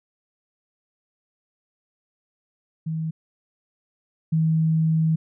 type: tone pair in turn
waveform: sine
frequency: 160 / 160 Hz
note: D#3 / D#3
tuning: +49 / +49 cents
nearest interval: unison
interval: 0 cents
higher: neither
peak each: -24 / -17 dBFS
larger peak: second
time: 2.86-3.11 / 4.32-5.16 s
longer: second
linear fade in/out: 10 ms
effects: none